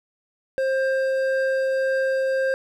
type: tone pair together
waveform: triangle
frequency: 530.6 / 1590 Hz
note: C5 / G6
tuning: +24 / +24 cents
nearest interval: octave + perfect fifth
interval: 1900 cents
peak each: -18 / -27 dBFS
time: 0.58-2.54 s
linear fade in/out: 0 ms
effects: none

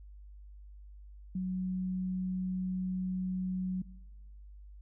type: tone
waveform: sine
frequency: 185 Hz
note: F#3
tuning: in tune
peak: -31 dBFS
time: 1.35-3.82 s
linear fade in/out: 5 ms
effects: noise-tail reverb RT60 1.0 s tail -20 dB re dry + added 50 Hz sine -48 dBFS peak until 4.81 s

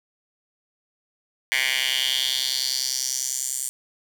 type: tone with high-pass filter sweep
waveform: 10% pulse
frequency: 130 Hz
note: C3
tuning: 11 cents flat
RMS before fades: -25 dBFS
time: 1.52-3.69 s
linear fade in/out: 0 ms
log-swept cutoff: 2200 to 8200 Hz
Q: 3.4
effects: none

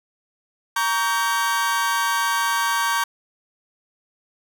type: chord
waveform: 40% pulse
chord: G diminished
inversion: first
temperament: equal with one note detuned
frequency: 932.3 / 1132.7 / 1568 Hz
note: Bb5 / Db6 / G6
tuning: 0 / +37 / 0 cents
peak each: -23 dBFS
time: 0.76-3.04 s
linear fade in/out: 5 ms
effects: none

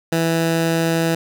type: tone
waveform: 15% pulse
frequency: 164.81 Hz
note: E3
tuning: in tune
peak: -10 dBFS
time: 0.12-1.15 s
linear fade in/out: 5 ms
effects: none

